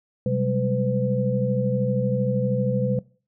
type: tone cluster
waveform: sine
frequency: 127.8 / 190.6 / 203.4 / 505 Hz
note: C3 / G3 / G#3 / B4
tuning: -40 / -48 / -36 / +39 cents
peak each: -24 / -28 / -28 / -25 dBFS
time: 0.26-2.99 s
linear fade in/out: 2 ms
effects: noise-tail reverb RT60 0.4 s tail -22 dB re dry